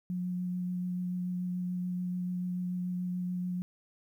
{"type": "tone with vibrato", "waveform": "sine", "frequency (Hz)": 180, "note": "F#3", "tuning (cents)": -47, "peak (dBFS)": -31, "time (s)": [0.1, 3.62], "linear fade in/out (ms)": 0, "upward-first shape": "sine", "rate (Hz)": 6.9, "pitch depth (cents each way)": 10, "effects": ["11-bit"]}